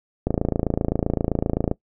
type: click train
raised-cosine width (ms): 2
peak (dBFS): -7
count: 41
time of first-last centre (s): 0.27-1.714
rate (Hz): 27.7
effects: noise-tail reverb RT60 0.1 s tail -20 dB re dry